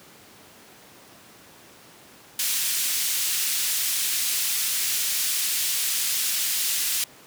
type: band-pass noise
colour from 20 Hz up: white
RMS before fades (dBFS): -25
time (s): 2.39-7.04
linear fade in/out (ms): 2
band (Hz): 2400 to 15000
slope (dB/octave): 12
effects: pink hiss -49 dBFS RMS until 7.26 s + high-pass 150 Hz 12 dB/octave